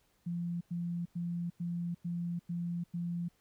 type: tone bursts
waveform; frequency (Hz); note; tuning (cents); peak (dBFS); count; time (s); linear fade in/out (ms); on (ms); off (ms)
sine; 172.4; F3; -22; -33; 7; 0.26-3.286; 10; 350; 96
effects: pink hiss -72 dBFS RMS until 3.4 s